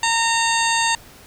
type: harmonic tone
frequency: 917 Hz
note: A#5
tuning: 29 cents flat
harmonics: 1 / 2 / 3 / 4 / 5 / 7 / 8 / 9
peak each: -20 / -23 / -25 / -26 / -27 / -28 / -29 / -30 dBFS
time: 0.03-0.95 s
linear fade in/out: 2 ms
effects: pink hiss -45 dBFS RMS until 1.26 s